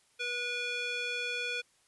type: tone with band-pass filter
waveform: square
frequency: 486.4 Hz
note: B4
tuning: 26 cents flat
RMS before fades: -35 dBFS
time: 0.19-1.62 s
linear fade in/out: 20 ms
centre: 2700 Hz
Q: 2.2
effects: white hiss -68 dBFS RMS until 1.87 s + resampled to 24000 Hz